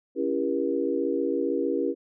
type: chord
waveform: sine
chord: C# diminished seventh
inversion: none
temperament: just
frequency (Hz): 277.2 / 332.6 / 399.1 / 479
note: C#4 / E4 / G4 / Bb4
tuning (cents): 0 / +16 / +31 / +47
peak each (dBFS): -29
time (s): 0.15-1.95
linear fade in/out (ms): 50
effects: none